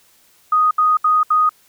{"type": "tone bursts", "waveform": "sine", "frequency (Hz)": 1244.5, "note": "D#6", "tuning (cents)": 0, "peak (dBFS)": -11, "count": 4, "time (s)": [0.52, 1.493], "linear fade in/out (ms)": 5, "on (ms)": 190, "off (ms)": 71, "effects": ["white hiss -54 dBFS RMS until 1.68 s"]}